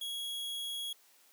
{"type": "tone", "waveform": "45% pulse", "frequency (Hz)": 3322, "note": "G#7", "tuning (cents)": 0, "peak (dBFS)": -36, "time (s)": [0.01, 0.93], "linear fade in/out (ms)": 5, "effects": ["white hiss -64 dBFS RMS until 1.32 s", "high-pass 300 Hz 12 dB/octave"]}